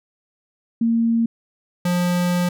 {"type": "tone pair in turn", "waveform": ["sine", "square"], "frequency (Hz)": [230, 177.05], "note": ["A#3", "F3"], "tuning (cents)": [-23, 24], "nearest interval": "perfect fourth", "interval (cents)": 453, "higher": "first", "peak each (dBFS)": [-15, -18], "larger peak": "first", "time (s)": [[0.81, 1.26], [1.85, 2.49]], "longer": "second", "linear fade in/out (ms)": 5, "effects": []}